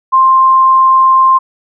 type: tone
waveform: sine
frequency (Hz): 1052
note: C6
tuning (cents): +9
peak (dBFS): -4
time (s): 0.12-1.39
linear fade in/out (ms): 20
effects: none